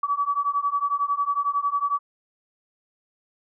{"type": "beating tone pair", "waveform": "sine", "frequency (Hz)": [1138, 1149], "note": ["C#6", "D6"], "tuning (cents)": [45, -38], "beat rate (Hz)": 11, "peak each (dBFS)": [-25, -24], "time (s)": [0.03, 1.99], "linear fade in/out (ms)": 5, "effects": []}